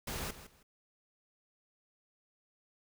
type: noise with echo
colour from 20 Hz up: pink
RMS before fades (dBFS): -39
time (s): 0.07-0.31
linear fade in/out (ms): 5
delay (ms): 160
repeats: 2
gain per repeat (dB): -13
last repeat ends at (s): 0.63
effects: none